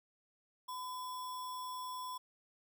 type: tone with sample-and-hold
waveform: sine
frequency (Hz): 1010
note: B5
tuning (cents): +39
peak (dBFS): -40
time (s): 0.68-2.18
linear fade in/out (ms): 10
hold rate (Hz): 4410
effects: none